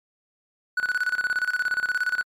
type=tone with tremolo; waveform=triangle; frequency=1480 Hz; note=F#6; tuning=in tune; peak=-18 dBFS; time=0.77-2.23 s; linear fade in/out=5 ms; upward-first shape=square; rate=17 Hz; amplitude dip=80%; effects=MP3 96 kbps